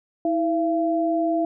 sine tone pair together, 324.2 / 678.7 Hz, E4 / F5, -29 / -50 cents, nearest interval octave + minor second, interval 1279 cents, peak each -22 / -22 dBFS, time 0.25-1.45 s, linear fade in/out 2 ms, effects none

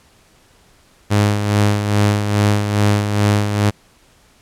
sawtooth tone with tremolo, 103.4 Hz, G#2, 7 cents flat, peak -7 dBFS, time 1.1-3.71 s, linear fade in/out 20 ms, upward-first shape sine, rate 2.4 Hz, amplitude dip 55%, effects pink hiss -52 dBFS RMS until 4.41 s + low-pass 11000 Hz 12 dB/octave

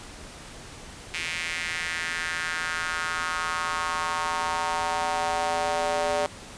square tone with high-pass filter sweep, 84 Hz, E2, 33 cents sharp, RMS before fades -28 dBFS, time 1.14-6.26 s, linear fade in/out 0 ms, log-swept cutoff 2300 to 590 Hz, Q 3, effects pink hiss -43 dBFS RMS until 6.57 s + resampled to 22050 Hz

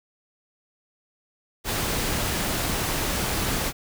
pink noise, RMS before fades -26 dBFS, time 1.64-3.73 s, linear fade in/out 50 ms, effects none

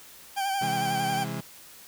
40% pulse tone with vibrato, 784 Hz, G5, in tune, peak -25 dBFS, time 0.36-1.25 s, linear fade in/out 20 ms, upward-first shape sine, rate 11 Hz, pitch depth 38 cents each way
35% pulse chord, C augmented, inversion none, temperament just, 130.81 / 163.52 / 204.4 Hz, C3 / E3 / G#3, 0 / -14 / -27 cents, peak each -34 dBFS, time 0.61-1.41 s, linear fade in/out 10 ms
effects white hiss -49 dBFS RMS until 1.87 s

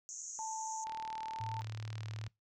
pink band-pass noise, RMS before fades -46 dBFS, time 0.09-0.84 s, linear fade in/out 0 ms, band 6100 to 7100 Hz, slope 96 dB/octave
sine tone with pitch glide, 882 to 891.2 Hz, A5 to A5, +4 to +22 cents, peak -39 dBFS, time 0.39-1.61 s, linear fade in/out 0 ms, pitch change +18 cents, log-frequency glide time 1.31-1.41 s
click train, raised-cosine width 0.2 ms, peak -30 dBFS, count 55, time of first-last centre 0.87-2.265 s, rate 38.7 Hz
sine tone, 108.7 Hz, A2, 21 cents flat, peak -40 dBFS, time 1.4-2.28 s, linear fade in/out 5 ms
effects noise-tail reverb RT60 0.2 s tail -24 dB re dry

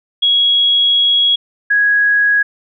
sine tone pair in turn, 3322 / 1661 Hz, G#7 / G#6, 0 / 0 cents, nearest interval octave, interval 1200 cents, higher first, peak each -9 dBFS, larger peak neither, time 0.22-1.36 / 1.7-2.43 s, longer first, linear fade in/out 10 ms, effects none

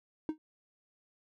triangle tone with exponential decay, 311.1 Hz, D#4, in tune, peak -25 dBFS, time 0.29-0.38 s, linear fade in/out 1 ms, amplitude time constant 18 ms, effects none

